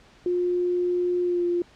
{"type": "tone with pitch glide", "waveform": "sine", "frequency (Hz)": [355.8, 349.1], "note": ["F4", "F4"], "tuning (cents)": [32, -1], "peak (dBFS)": -21, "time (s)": [0.26, 1.62], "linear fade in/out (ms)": 2, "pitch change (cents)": -33, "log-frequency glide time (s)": [1.22, 1.45], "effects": ["pink hiss -54 dBFS RMS until 1.75 s", "low-pass 5000 Hz 12 dB/octave"]}